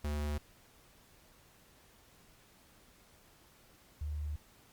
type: tone pair in turn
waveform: square / sine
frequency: 74.1 / 74.66 Hz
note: D2 / D2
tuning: +16 / +29 cents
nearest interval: unison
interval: 13 cents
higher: second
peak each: -34 / -35 dBFS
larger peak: first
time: 0.04-0.38 / 4.01-4.36 s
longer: second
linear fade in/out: 5 ms
effects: pink hiss -63 dBFS RMS until 4.72 s + Opus 48 kbps